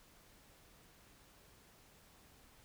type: silence
effects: pink hiss -64 dBFS RMS until 2.64 s